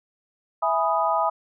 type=chord; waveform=sine; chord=E major seventh; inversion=none; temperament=equal; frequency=659.3 / 830.6 / 987.8 / 1244.5 Hz; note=E5 / G#5 / B5 / D#6; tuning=0 / 0 / 0 / 0 cents; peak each=-25 dBFS; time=0.62-1.3 s; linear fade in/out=10 ms; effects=none